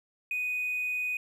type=tone with hard clipping; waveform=triangle; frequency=2489 Hz; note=D#7; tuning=in tune; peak=-29 dBFS; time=0.31-1.17 s; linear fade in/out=2 ms; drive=4 dB; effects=none